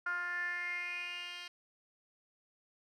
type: tone with band-pass filter sweep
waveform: 10% pulse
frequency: 352.4 Hz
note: F4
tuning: 16 cents sharp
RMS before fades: -39 dBFS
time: 0.06-1.48 s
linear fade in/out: 5 ms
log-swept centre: 1400 to 3400 Hz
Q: 7
effects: none